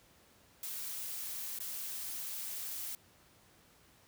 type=noise with dropouts; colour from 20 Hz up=blue; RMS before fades=-41 dBFS; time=0.63-2.95 s; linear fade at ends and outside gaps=1 ms; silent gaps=1.588-1.602 s; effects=pink hiss -64 dBFS RMS until 4.07 s + high-pass 60 Hz 12 dB/octave